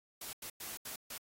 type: noise bursts at uneven times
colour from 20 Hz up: white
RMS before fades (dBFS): -44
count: 5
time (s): 0.21-0.33 / 0.42-0.5 / 0.6-0.77 / 0.85-0.96 / 1.1-1.18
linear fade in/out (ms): 5
effects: AAC 48 kbps